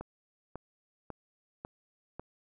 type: click train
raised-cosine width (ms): 1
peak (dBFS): -26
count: 5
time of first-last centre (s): 0.01-2.196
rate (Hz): 1.83
effects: none